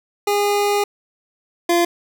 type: tone pair in turn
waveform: 25% pulse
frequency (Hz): 409 / 344.6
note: G#4 / F4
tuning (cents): -26 / -23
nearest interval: minor third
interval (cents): 297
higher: first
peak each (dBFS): -12 / -10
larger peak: second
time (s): 0.27-0.84 / 1.69-1.85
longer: first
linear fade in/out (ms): 5
effects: none

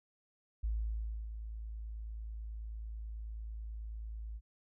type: tone with ADSR envelope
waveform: sine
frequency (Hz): 54.6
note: A1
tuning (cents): -13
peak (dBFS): -31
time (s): 0.63-4.41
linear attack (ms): 12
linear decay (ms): 640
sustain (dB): -9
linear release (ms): 49
effects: none

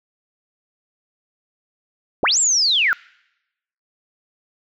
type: linear two-way sweep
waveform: sine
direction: up then down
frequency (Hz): 174.4 to 7700 to 1336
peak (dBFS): -14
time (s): 2.23-2.93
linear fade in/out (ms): 0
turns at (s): 2.39
effects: noise-tail reverb RT60 0.9 s tail -26 dB re dry

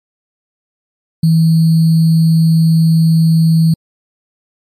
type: tone with sample-and-hold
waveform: sine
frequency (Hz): 162.5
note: E3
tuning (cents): -24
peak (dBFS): -6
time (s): 1.23-3.74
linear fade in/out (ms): 5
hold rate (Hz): 4410
effects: MP3 64 kbps

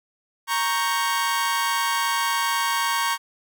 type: chord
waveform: sawtooth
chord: G diminished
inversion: first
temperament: equal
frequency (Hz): 932.3 / 1108.7 / 1568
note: Bb5 / Db6 / G6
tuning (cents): 0 / 0 / 0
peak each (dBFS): -21 / -21 / -25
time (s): 0.47-3.18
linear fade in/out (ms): 50
effects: none

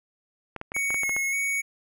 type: clicks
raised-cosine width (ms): 0.5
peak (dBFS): -19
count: 9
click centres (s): 0.563 / 0.614 / 0.719 / 0.765 / 0.905 / 0.944 / 1.034 / 1.094 / 1.165
type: tone with vibrato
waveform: square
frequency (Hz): 2204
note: C#7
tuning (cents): -11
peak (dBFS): -25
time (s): 0.74-1.62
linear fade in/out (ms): 20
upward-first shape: square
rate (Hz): 1.7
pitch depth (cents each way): 22
effects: none

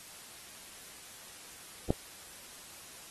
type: click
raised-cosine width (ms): 2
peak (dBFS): -13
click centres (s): 1.905
effects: white hiss -50 dBFS RMS until 3.1 s + AAC 32 kbps

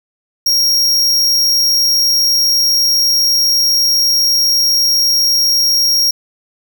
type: tone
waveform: 45% pulse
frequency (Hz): 5588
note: F8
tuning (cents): 0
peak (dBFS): -10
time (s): 0.46-6.11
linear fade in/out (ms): 5
effects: none

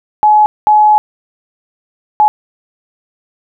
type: tone bursts at uneven times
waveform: sine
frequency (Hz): 848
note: G#5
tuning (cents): +36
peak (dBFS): -4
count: 3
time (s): 0.23-0.46 / 0.67-0.98 / 2.2-2.28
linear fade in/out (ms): 0
effects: none

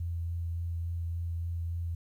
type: tone with vibrato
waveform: sine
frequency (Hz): 84.6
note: E2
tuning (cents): +45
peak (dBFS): -31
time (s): 0-1.95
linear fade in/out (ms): 5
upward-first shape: sine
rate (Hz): 3.5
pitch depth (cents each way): 13
effects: 11-bit

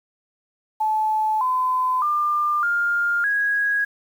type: tone with pitch steps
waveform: sine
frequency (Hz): 866 / 1018 / 1196.7 / 1406.8 / 1653.8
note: A5 / C6 / D6 / F6 / G#6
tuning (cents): -28 / -48 / +32 / +12 / -8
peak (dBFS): -18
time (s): 0.8-3.85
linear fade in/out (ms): 10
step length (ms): 610
effects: 8-bit

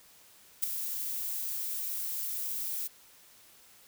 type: noise with ADSR envelope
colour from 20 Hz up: violet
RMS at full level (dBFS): -25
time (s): 0.62-2.88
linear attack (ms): 17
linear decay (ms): 5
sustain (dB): -10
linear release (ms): 16
effects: white hiss -58 dBFS RMS until 3.87 s

